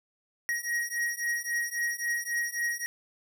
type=beating tone pair; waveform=square; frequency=1889 / 1892.7 Hz; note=A#6 / A#6; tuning=+22 / +26 cents; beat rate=3.7 Hz; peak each=-33 / -32 dBFS; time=0.49-2.86 s; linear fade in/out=0 ms; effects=11-bit